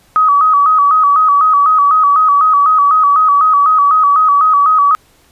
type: tone with vibrato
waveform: sine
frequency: 1200 Hz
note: D6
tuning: 37 cents sharp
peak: -6 dBFS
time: 0.16-4.95 s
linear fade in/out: 0 ms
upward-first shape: square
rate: 4 Hz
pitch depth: 87 cents each way
effects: pink hiss -50 dBFS RMS until 5.31 s + resampled to 32000 Hz